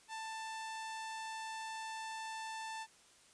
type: tone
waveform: sawtooth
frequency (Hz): 886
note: A5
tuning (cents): +12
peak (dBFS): -38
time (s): 0.08-2.87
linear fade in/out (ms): 50
effects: white hiss -64 dBFS RMS until 3.33 s + resampled to 22050 Hz